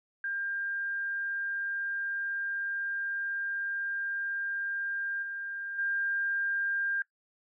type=tone with level steps; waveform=sine; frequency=1599 Hz; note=G6; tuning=34 cents sharp; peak=-31 / -35 / -28 dBFS; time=0.24-7.02 s; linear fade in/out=2 ms; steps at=5.22 / 5.78 s; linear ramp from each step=10 ms; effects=noise-tail reverb RT60 0.1 s tail -19 dB re dry